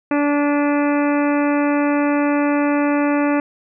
harmonic tone with a mistuned harmonic, 289.8 Hz, D4, 23 cents flat, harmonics 1 / 2 / 3 / 4 / 5 / 6 / 7 / 8 / 9, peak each -16 / -22 / -26 / -28 / -30 / -32 / -33 / -34 / -35 dBFS, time 0.11-3.4 s, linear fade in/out 2 ms, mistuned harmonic 8, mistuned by +44 cents, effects none

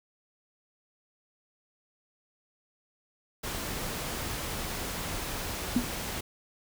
pink noise, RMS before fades -35 dBFS, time 3.43-6.21 s, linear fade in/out 10 ms
sine tone with exponential decay, 244.9 Hz, B3, 14 cents flat, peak -18 dBFS, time 5.76-5.88 s, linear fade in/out 5 ms, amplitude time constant 25 ms
effects none

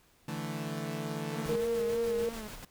sawtooth chord, D suspended second, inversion none, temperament equal, 146.83 / 164.81 / 220 Hz, D3 / E3 / A3, 0 / 0 / 0 cents, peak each -35 dBFS, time 0.28-1.56 s, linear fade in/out 5 ms
sawtooth tone with vibrato, 220 Hz, A3, in tune, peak -36 dBFS, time 1.31-2.49 s, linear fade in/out 20 ms, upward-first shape sine, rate 3.2 Hz, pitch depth 78 cents each way
pink noise with tremolo, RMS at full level -44 dBFS, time 1.45-2.65 s, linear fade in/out 5 ms, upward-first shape square, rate 6.8 Hz, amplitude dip 40%
sine tone, 466.6 Hz, A#4, 2 cents sharp, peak -28 dBFS, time 1.49-2.29 s, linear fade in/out 2 ms
effects pink hiss -65 dBFS RMS until 2.7 s

